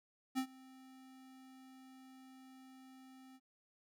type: tone with ADSR envelope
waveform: square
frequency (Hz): 261.6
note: C4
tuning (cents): 0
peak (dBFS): -33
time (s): 0.35-3.4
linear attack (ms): 31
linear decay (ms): 80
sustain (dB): -24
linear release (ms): 47
effects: none